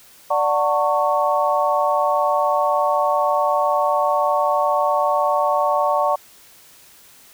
sine chord, D major seventh, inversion none, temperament equal with one note detuned, 587.3 / 740 / 898 / 1108.7 Hz, D5 / F#5 / A5 / C#6, 0 / 0 / +35 / 0 cents, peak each -20 / -22 / -22 / -21 dBFS, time 0.3-6.16 s, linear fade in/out 10 ms, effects white hiss -48 dBFS RMS until 7.33 s

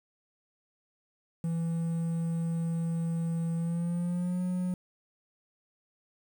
triangle tone with pitch glide, 166.2 to 181.24 Hz, E3 to F#3, +15 to -36 cents, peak -26 dBFS, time 1.44-4.74 s, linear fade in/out 2 ms, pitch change +149 cents, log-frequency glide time 3.56-4.42 s, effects 9-bit

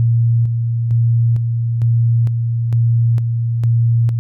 sine tone with tremolo, 116.54 Hz, A#2, in tune, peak -10 dBFS, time 0-4.19 s, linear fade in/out 0 ms, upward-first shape square, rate 1.1 Hz, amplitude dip 40%, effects none

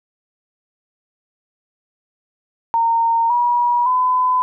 sine tone with pitch steps, 920 / 963.5 / 1009.1 Hz, A#5 / B5 / B5, -23 / -43 / +37 cents, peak -13 dBFS, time 2.74-4.42 s, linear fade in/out 0 ms, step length 560 ms, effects none

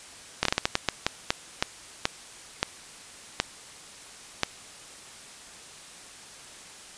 slowing click train, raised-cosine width 0.2 ms, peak -4 dBFS, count 15, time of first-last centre 0.43-4.433 s, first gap 23 ms, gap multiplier 1.34, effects white hiss -46 dBFS RMS until 6.97 s + resampled to 22050 Hz

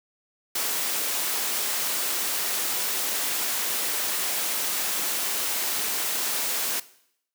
white high-pass noise, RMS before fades -27 dBFS, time 0.55-6.8 s, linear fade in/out 5 ms, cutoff 260 Hz, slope 12 dB/octave, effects noise-tail reverb RT60 0.7 s tail -18 dB re dry

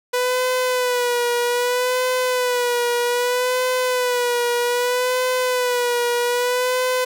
sawtooth tone with vibrato, 493.9 Hz, B4, in tune, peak -14 dBFS, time 0.13-7.05 s, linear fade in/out 10 ms, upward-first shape sine, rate 0.63 Hz, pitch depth 48 cents each way, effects none

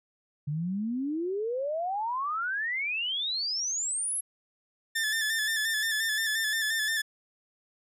sine exponential sweep, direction up, 141.4 to 11300 Hz, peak -28 dBFS, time 0.47-4.21 s, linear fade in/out 10 ms
sawtooth tone with vibrato, 1760 Hz, A6, in tune, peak -23 dBFS, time 4.95-7.02 s, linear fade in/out 10 ms, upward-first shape square, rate 5.7 Hz, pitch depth 37 cents each way
effects resampled to 32000 Hz

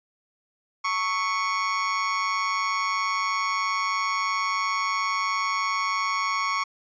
30% pulse tone with amplitude modulation, 1108.7 Hz, C#6, in tune, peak -18 dBFS, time 0.84-6.64 s, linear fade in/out 10 ms, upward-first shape sine, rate 197 Hz, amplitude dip 65%, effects resampled to 16000 Hz

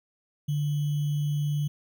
sine tone with sample-and-hold, 146.83 Hz, D3, in tune, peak -24 dBFS, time 0.48-1.68 s, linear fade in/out 10 ms, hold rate 3150 Hz, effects none

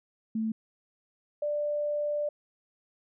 sine tone pair in turn, 221.1 / 590.3 Hz, A3 / D5, +9 / +9 cents, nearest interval octave + perfect fourth, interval 1700 cents, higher second, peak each -27 dBFS, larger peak neither, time 0.35-0.52 / 1.42-2.29 s, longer second, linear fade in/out 5 ms, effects none

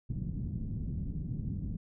white low-pass noise, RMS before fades -36 dBFS, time 0.09-1.77 s, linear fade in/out 10 ms, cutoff 190 Hz, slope 24 dB/octave, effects none

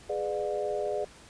sine chord, G# diminished seventh, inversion none, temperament just, 415.3 / 498.4 / 598 / 717.6 Hz, G#4 / B4 / D5 / F5, 0 / +16 / +31 / +47 cents, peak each -32 / -37 / -32 / -37 dBFS, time 0.09-1.05 s, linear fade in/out 10 ms, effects pink hiss -52 dBFS RMS until 1.29 s + resampled to 22050 Hz

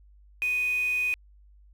sine tone with quantisation, 2489 Hz, D#7, in tune, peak -24 dBFS, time 0.42-1.14 s, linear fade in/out 0 ms, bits 6, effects added 50 Hz sine -52 dBFS peak until 1.73 s + low-pass 11000 Hz 12 dB/octave

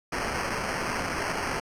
white noise with sample-and-hold, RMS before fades -30 dBFS, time 0.12-1.6 s, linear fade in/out 5 ms, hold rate 3675 Hz, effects low-pass 9000 Hz 12 dB/octave

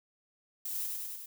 violet noise with echo, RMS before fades -37 dBFS, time 0.65-0.86 s, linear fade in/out 5 ms, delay 100 ms, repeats 4, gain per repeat -2 dB, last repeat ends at 1.26 s, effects none

